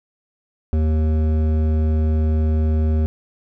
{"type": "tone with hard clipping", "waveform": "sine", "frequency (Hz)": 78, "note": "D#2", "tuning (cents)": 5, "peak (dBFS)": -17, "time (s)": [0.73, 3.06], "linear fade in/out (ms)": 0, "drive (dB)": 12, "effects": []}